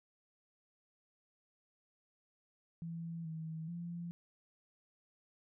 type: tone with pitch steps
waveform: sine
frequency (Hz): 166.6 / 160.2 / 171.6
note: E3 / E3 / F3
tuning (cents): +19 / -49 / -30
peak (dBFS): -40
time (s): 2.82-4.11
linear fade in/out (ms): 0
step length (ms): 430
effects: none